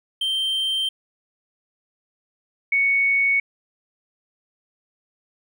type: tone pair in turn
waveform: triangle / sine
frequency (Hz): 3136 / 2222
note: G7 / C#7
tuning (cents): 0 / +4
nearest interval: tritone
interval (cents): 596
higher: first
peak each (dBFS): -19 / -16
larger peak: second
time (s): 0.21-0.89 / 2.72-3.4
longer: neither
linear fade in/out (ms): 5
effects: none